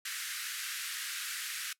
pink band-pass noise, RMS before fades -39 dBFS, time 0.05-1.73 s, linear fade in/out 5 ms, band 1400 to 14000 Hz, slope 48 dB/octave, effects noise-tail reverb RT60 0.1 s tail -21 dB re dry

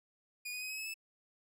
sawtooth tone with pitch steps, 2451 / 2484 / 2517 / 2551 / 2585 / 2619 Hz, D#7 / D#7 / D#7 / D#7 / E7 / E7, -27 / -3 / +19 / +43 / -34 / -12 cents, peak -36 dBFS, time 0.45-0.942 s, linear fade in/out 10 ms, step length 82 ms, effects none

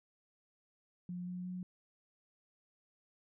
sine tone with pitch steps, 178.1 / 179.96 / 181.84 Hz, F3 / F#3 / F#3, +34 / -48 / -30 cents, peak -39 dBFS, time 1.09-1.63 s, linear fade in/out 2 ms, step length 180 ms, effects none

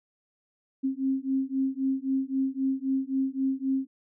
sine beating tone pair, 265.2 / 269 Hz, C4 / C4, +23 / +48 cents, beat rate 3.8 Hz, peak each -28 / -28 dBFS, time 0.83-3.87 s, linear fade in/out 20 ms, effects none

